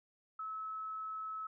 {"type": "tone", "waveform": "sine", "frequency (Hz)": 1296, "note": "E6", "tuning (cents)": -30, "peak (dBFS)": -39, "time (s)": [0.39, 1.47], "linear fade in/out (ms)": 5, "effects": []}